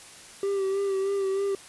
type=tone with vibrato; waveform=triangle; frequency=391.4 Hz; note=G4; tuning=3 cents flat; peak=-22 dBFS; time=0.43-1.55 s; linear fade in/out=2 ms; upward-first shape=sine; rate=3.2 Hz; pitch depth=33 cents each way; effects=white hiss -47 dBFS RMS until 1.68 s + resampled to 24000 Hz